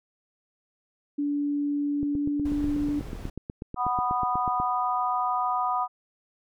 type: tone with pitch glide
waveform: sine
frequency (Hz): 288.9 to 292.1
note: D4 to D4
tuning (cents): -28 to -9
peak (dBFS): -24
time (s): 1.18-3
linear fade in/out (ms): 10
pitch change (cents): +19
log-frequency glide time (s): 2.15-2.58
type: click train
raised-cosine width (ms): 3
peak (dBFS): -21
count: 22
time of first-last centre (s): 2.03-4.6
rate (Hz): 8.17
type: noise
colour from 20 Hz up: brown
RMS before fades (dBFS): -36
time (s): 2.45-3.3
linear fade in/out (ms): 5
type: chord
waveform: sine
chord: B major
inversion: second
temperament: just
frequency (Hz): 740.8 / 987.8 / 1234.7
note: F#5 / B5 / D#6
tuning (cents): +2 / 0 / -14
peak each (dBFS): -28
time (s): 3.76-5.88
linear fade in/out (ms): 50
effects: none